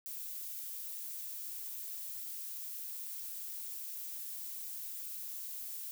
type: noise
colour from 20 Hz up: violet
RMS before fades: -43 dBFS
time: 0.06-5.91 s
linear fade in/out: 0 ms
effects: none